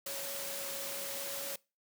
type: tone in noise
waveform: sine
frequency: 554.4 Hz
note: C#5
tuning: in tune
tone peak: -45 dBFS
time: 0.06-1.56 s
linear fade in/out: 5 ms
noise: white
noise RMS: -40 dBFS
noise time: 0.06-1.56 s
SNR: -8 dB
effects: noise-tail reverb RT60 0.3 s tail -24 dB re dry + high-pass 150 Hz 12 dB/octave